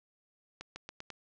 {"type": "accelerating click train", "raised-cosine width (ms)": 0.2, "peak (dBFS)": -25, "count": 5, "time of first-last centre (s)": [0.61, 1.103], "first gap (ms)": 150, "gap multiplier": 0.87, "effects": ["low-pass 7000 Hz 12 dB/octave"]}